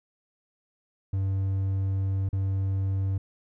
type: tone with dropouts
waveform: triangle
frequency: 96.6 Hz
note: G2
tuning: 25 cents flat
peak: -22 dBFS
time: 1.13-3.18 s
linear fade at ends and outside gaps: 5 ms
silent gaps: 2.29-2.329 s
effects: none